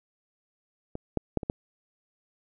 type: clicks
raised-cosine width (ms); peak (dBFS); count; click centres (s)
2; -21 / -12 / -11 / -21 / -13; 5; 0.954 / 1.173 / 1.373 / 1.432 / 1.499
effects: none